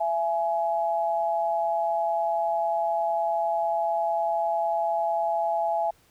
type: tone pair together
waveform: sine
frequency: 671 / 840 Hz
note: E5 / G#5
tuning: +31 / +19 cents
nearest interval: major third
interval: 388 cents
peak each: -25 / -26 dBFS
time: 0-5.91 s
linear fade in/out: 10 ms
effects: pink hiss -61 dBFS RMS until 6.1 s

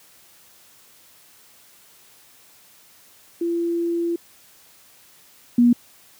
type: tone pair in turn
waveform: sine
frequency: 340 / 240.4 Hz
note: F4 / B3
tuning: -46 / -46 cents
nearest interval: tritone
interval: 600 cents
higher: first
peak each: -20 / -11 dBFS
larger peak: second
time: 3.41-4.16 / 5.58-5.73 s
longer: first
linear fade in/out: 5 ms
effects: white hiss -52 dBFS RMS until 6.19 s + high-pass 60 Hz 12 dB/octave

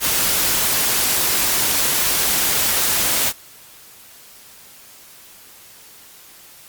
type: noise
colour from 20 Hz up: white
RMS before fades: -18 dBFS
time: 0-3.33 s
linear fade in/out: 50 ms
effects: white hiss -44 dBFS RMS until 6.68 s + Opus 48 kbps

